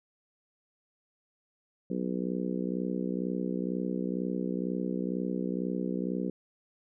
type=harmonic tone; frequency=62.1 Hz; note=B1; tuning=10 cents sharp; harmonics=3 / 4 / 5 / 6 / 7 / 8; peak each=-33 / -35 / -37 / -39 / -40 / -41 dBFS; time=1.9-6.3 s; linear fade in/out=5 ms; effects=none